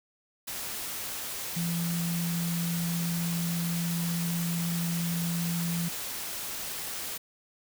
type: tone in noise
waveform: sine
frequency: 170 Hz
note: F3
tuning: 46 cents flat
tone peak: -28 dBFS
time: 1.56-5.89 s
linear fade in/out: 10 ms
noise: white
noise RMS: -36 dBFS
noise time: 0.47-7.18 s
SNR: +5 dB
effects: none